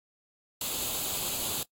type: noise with comb filter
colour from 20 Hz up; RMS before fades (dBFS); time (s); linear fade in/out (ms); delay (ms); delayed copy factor
white; -32; 0.61-1.63; 2; 0.27; +0.65
effects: noise-tail reverb RT60 0.1 s tail -24 dB re dry + AAC 64 kbps